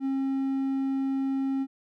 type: tone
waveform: triangle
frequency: 269.5 Hz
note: C#4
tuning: 49 cents flat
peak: -23 dBFS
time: 0-1.67 s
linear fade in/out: 50 ms
effects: none